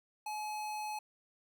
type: tone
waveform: square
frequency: 850 Hz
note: G#5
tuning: 40 cents sharp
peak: -38 dBFS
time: 0.26-0.99 s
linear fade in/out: 5 ms
effects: none